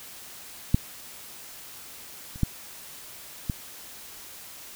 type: clicks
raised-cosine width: 5 ms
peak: -6 / -29 / -9 / -14 dBFS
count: 4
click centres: 0.745 / 2.359 / 2.433 / 3.498 s
effects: white hiss -44 dBFS RMS until 4.75 s